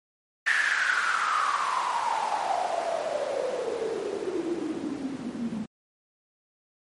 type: noise with band-pass filter sweep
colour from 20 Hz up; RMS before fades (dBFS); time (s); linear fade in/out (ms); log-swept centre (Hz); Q
white; -28; 0.46-5.66; 10; 1800 to 210; 9.1
effects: MP3 48 kbps